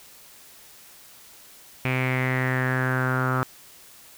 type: tone with low-pass filter sweep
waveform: sawtooth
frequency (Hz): 128.9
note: C3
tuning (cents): -26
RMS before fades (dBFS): -24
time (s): 1.85-3.43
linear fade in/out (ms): 0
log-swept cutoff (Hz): 2400 to 1300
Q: 6.7
effects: white hiss -49 dBFS RMS until 4.17 s